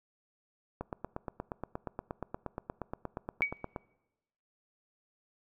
click train, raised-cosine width 1 ms, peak -22 dBFS, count 26, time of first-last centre 0.81-3.762 s, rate 8.47 Hz
sine tone with exponential decay, 2262 Hz, C#7, 34 cents sharp, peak -22 dBFS, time 3.42-3.57 s, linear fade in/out 0 ms, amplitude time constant 31 ms
effects noise-tail reverb RT60 1.0 s tail -22 dB re dry

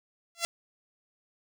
5% pulse tone with exponential growth, 680 Hz, F5, 46 cents flat, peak -12 dBFS, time 0.35-0.45 s, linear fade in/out 0 ms, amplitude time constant 21 ms, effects none

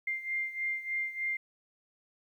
sine beating tone pair, 2100 / 2103.3 Hz, C7 / C7, +6 / +8 cents, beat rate 3.3 Hz, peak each -33 / -37 dBFS, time 0.07-1.37 s, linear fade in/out 5 ms, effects 11-bit

